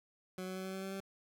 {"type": "tone with pitch steps", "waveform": "20% pulse", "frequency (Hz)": [185, 186.5, 188.02, 189.54, 191.08, 192.63, 194.2], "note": ["F#3", "F#3", "F#3", "F#3", "G3", "G3", "G3"], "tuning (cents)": [0, 14, 28, 42, -44, -30, -16], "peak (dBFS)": -35, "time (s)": [0.38, 1.003], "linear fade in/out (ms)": 2, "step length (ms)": 89, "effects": []}